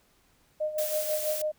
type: tone with tremolo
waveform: sine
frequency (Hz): 613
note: D#5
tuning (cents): -26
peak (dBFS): -25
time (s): 0.6-1.52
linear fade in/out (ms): 10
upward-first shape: sine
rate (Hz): 6.1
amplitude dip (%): 70
type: noise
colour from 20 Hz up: blue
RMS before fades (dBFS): -34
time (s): 0.78-1.42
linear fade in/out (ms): 5
effects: pink hiss -65 dBFS RMS until 1.58 s